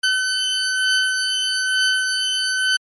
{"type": "beating tone pair", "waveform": "20% pulse", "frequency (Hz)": [1519, 1520.1], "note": ["F#6", "F#6"], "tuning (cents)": [45, 46], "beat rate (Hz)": 1.1, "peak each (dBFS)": [-14, -18], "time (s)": [0.03, 2.77], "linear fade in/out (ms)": 10, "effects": ["MP3 48 kbps"]}